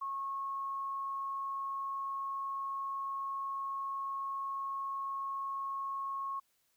sine tone, 1093 Hz, C#6, 25 cents flat, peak -35 dBFS, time 0.01-6.4 s, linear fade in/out 10 ms, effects white hiss -75 dBFS RMS until 6.76 s

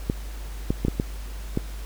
clicks, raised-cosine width 3 ms, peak -9 dBFS, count 6, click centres 0.099 / 0.705 / 0.85 / 0.883 / 0.999 / 1.574 s, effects added 50 Hz sine -32 dBFS peak until 1.85 s + pink hiss -45 dBFS RMS until 1.85 s

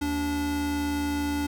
square tone pair together, 76.6 / 289.2 Hz, D#2 / D4, -27 / -27 cents, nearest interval octave + major seventh, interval 2300 cents, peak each -34 / -27 dBFS, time 0.01-1.47 s, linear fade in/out 10 ms, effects none

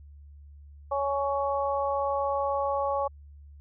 harmonic tone, 279 Hz, C#4, 11 cents sharp, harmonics 2 / 3 / 4, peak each -28 / -30 / -31 dBFS, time 0.91-3.08 s, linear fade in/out 10 ms, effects added 72 Hz sine -46 dBFS peak until 3.6 s

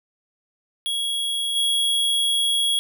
square tone with level steps, 3322 Hz, G#7, in tune, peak -23 / -19 dBFS, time 0.86-2.79 s, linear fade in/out 0 ms, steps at 1.55 s, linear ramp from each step 20 ms, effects none

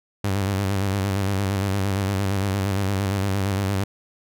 sawtooth tone with vibrato, 98 Hz, G2, in tune, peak -17 dBFS, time 0.24-3.84 s, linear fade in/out 5 ms, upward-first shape square, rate 8.7 Hz, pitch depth 50 cents each way, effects none

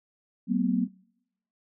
sine tone cluster, 188.6 / 229.6 / 251.7 Hz, F#3 / A#3 / B3, +33 / -26 / +33 cents, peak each -27 dBFS, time 0.47-0.88 s, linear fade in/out 50 ms, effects noise-tail reverb RT60 0.8 s tail -24 dB re dry

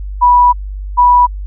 sine tone pair in turn, 980 / 980 Hz, B5 / B5, -14 / -14 cents, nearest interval unison, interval 0 cents, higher neither, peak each -4 / -4 dBFS, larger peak neither, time 0.21-0.53 / 0.97-1.27 s, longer first, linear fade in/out 20 ms, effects added 49 Hz sine -20 dBFS peak until 1.46 s

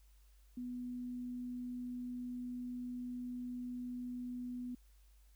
sine tone, 246.9 Hz, B3, in tune, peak -40 dBFS, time 0.57-4.75 s, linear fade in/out 5 ms, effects added 50 Hz sine -61 dBFS peak until 5.35 s + white hiss -74 dBFS RMS until 5.35 s

